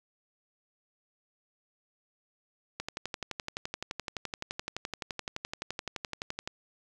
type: click train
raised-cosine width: 0.2 ms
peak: -17 dBFS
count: 44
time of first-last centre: 2.8-6.475 s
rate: 11.7 Hz
effects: none